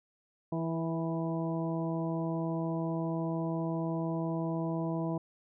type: harmonic tone with a mistuned harmonic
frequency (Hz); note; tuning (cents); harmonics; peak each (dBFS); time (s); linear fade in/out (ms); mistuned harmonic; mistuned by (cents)
164.3; E3; -5; 1 / 2 / 3 / 4 / 5 / 6; -33 / -35 / -43 / -39 / -47 / -43; 0.52-5.18; 5; 3; -20
effects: none